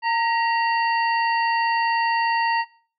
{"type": "harmonic tone with a mistuned harmonic", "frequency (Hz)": 919, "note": "A#5", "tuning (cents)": -25, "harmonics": [1, 2, 3, 5], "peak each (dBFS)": [-20, -26, -30, -34], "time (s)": [0.02, 2.65], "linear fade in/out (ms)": 50, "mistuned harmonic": 2, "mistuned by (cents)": 59, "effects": ["noise-tail reverb RT60 0.5 s tail -23 dB re dry"]}